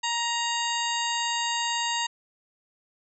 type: harmonic tone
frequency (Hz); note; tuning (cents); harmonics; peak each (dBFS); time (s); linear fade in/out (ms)
938; A#5; +11; 1 / 2 / 3 / 4 / 5 / 7 / 8; -29 / -33 / -32 / -34 / -37 / -36 / -36; 0.03-2.07; 10
effects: none